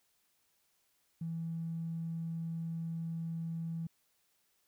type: tone with tanh clipping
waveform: triangle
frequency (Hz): 164.9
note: E3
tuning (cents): +1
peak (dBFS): -35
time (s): 1.21-3.87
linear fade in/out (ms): 5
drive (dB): 2
effects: white hiss -75 dBFS RMS until 4.67 s